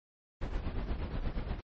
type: noise with tremolo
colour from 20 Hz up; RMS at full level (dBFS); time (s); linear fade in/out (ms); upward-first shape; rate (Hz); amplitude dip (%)
brown; -32; 0.41-1.61; 10; triangle; 8.4; 70
effects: low-pass 4000 Hz 12 dB/octave + MP3 32 kbps